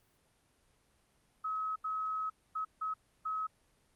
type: tone bursts at uneven times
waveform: sine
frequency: 1280 Hz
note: D#6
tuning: 49 cents sharp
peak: -33 dBFS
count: 5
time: 1.44-1.76 / 1.84-2.3 / 2.55-2.65 / 2.81-2.94 / 3.25-3.47 s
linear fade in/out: 10 ms
effects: pink hiss -71 dBFS RMS until 3.95 s + Opus 32 kbps